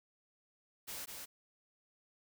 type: noise with echo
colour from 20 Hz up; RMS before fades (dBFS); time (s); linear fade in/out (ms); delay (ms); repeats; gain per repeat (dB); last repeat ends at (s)
white; -44; 0.87-1.06; 20; 200; 1; -3; 1.26
effects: none